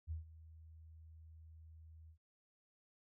sine tone with ADSR envelope, 80 Hz, D#2, 49 cents sharp, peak -38 dBFS, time 0.07-2.18 s, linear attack 41 ms, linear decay 130 ms, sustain -17 dB, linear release 87 ms, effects none

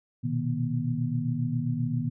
sine tone cluster, 119.5 / 127 / 156.2 / 240.6 Hz, A#2 / B2 / D#3 / B3, +43 / +49 / +7 / -45 cents, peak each -31 dBFS, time 0.23-2.1 s, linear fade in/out 20 ms, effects none

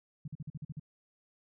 sine tone bursts, 150 Hz, D3, 37 cents sharp, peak -37 dBFS, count 8, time 0.25-0.797 s, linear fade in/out 5 ms, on 29 ms, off 45 ms, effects none

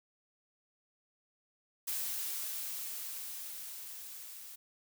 blue noise with level ramp, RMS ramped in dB -36 to -49 dBFS, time 1.87-4.56 s, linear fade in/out 10 ms, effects none

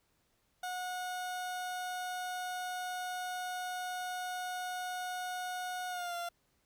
30% pulse tone with pitch glide, 729 to 692.1 Hz, F#5 to F5, -26 to -16 cents, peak -34 dBFS, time 0.63-6.29 s, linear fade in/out 5 ms, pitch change -90 cents, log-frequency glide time 5.89-6.15 s, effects pink hiss -75 dBFS RMS until 6.65 s

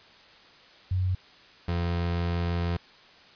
sine / 30% pulse tone pair in turn, 92.5 / 86.11 Hz, F#2 / F2, 0 / -24 cents, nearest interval minor second, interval 124 cents, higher first, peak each -23 / -23 dBFS, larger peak neither, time 0.91-1.15 / 1.68-2.77 s, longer second, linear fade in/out 5 ms, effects white hiss -53 dBFS RMS until 3.35 s + resampled to 11025 Hz

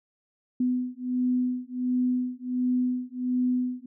sine beating tone pair, 249.8 / 251.2 Hz, B3 / B3, +20 / +30 cents, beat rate 1.4 Hz, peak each -27 dBFS, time 0.6-3.86 s, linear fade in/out 5 ms, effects none

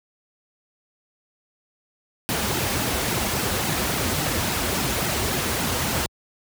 pink noise with flanger, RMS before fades -24 dBFS, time 2.29-6.06 s, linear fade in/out 0 ms, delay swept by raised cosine 1.7 to 7.1 ms, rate 3.6 Hz, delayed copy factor -0.75, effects high-pass 60 Hz 12 dB/octave

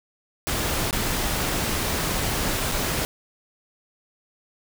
pink noise with dropouts, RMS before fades -25 dBFS, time 0.47-3.05 s, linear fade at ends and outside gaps 0 ms, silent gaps 0.909-0.928 / 2.716-2.72 s, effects none

